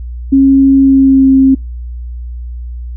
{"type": "tone with pitch glide", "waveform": "sine", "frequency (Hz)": [271.3, 266.8], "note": ["C#4", "C4"], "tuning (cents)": [-37, 34], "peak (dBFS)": -3, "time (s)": [0.32, 1.55], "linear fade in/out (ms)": 10, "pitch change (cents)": -29, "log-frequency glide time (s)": [0.79, 1.3], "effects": ["noise-tail reverb RT60 0.2 s tail -26 dB re dry", "added 60 Hz sine -20 dBFS peak until 2.96 s"]}